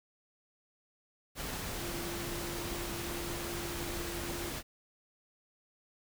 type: tone in noise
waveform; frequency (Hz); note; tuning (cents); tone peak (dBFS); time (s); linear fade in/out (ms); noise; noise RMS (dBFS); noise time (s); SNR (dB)
sine; 344.3; F4; -25; -42; 1.78-4.53; 50; pink; -39; 1.35-4.63; -6
effects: none